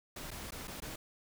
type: noise with dropouts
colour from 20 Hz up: pink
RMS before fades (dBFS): -44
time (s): 0.16-0.96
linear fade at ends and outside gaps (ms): 5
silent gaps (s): 0.307-0.313 / 0.508-0.52 / 0.674-0.678 / 0.803-0.82
effects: none